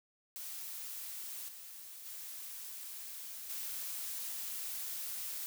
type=noise with level steps; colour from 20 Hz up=blue; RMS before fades=-44 / -50 / -46 / -41 dBFS; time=0.36-5.46 s; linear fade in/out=0 ms; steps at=1.48 / 2.05 / 3.49 s; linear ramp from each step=10 ms; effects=none